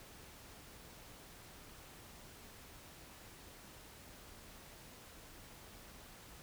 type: silence
effects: pink hiss -56 dBFS RMS until 6.42 s